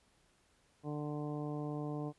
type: harmonic tone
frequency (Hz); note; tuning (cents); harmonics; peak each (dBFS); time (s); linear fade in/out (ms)
148.6; D3; +21; 1 / 2 / 3 / 4 / 5 / 6 / 7; -40 / -41 / -45 / -49 / -49 / -56 / -53; 0.83-2.13; 50
effects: pink hiss -71 dBFS RMS until 2.18 s + resampled to 24000 Hz